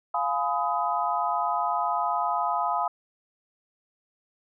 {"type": "chord", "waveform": "sine", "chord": "F half-diminished seventh", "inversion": "none", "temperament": "just", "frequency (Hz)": [698.5, 838.1, 1005.8, 1257.2], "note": ["F5", "Ab5", "Cb6", "Eb6"], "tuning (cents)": [0, 16, 31, 18], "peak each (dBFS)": -29, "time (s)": [0.14, 2.88], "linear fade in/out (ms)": 5, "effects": []}